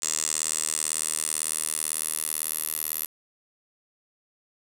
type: tone with band-pass filter sweep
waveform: 10% pulse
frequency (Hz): 78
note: D#2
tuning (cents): +5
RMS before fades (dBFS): -29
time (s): 0.02-3.06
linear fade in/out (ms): 5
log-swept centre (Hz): 7500 to 12000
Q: 4.8
effects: none